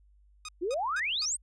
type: tone bursts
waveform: 10% pulse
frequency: 1244.5 Hz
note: D#6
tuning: in tune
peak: -30 dBFS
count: 4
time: 0.45-1.254 s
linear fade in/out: 2 ms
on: 36 ms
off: 220 ms
type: exponential sweep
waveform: sine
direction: up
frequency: 323.2 to 8870 Hz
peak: -28 dBFS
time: 0.61-1.37 s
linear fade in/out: 20 ms
effects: added 50 Hz sine -58 dBFS peak until 1.42 s + resampled to 22050 Hz